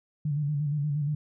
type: tone with vibrato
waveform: sine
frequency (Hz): 146.83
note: D3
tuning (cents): 0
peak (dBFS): -25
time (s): 0.25-1.15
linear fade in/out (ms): 5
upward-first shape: square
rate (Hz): 8.5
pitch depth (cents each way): 52
effects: none